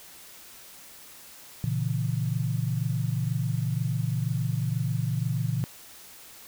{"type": "chord", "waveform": "sine", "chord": "A# diminished", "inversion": "none", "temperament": "equal", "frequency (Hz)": [116.54, 138.59, 164.81], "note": ["A#2", "C#3", "E3"], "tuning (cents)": [0, 0, 0], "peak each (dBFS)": [-28, -29, -31], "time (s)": [1.64, 5.64], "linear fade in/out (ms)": 0, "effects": ["white hiss -48 dBFS RMS until 6.47 s"]}